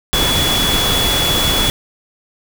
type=tone in noise; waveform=sine; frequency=3396 Hz; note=G#7; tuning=38 cents sharp; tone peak=-16 dBFS; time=0.13-1.7 s; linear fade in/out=0 ms; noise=pink; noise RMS=-17 dBFS; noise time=0.13-1.7 s; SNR=-2 dB; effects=none